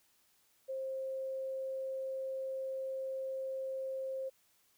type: tone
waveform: sine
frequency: 530 Hz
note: C5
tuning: 22 cents sharp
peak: -36 dBFS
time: 0.68-4.3 s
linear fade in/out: 20 ms
effects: white hiss -71 dBFS RMS until 4.77 s